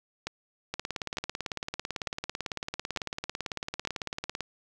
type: two click trains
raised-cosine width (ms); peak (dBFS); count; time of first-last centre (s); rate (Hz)
0.2; -15 / -15; 67 / 5; 0.74-4.407 / 0.27-3.874; 18 / 1.11
effects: none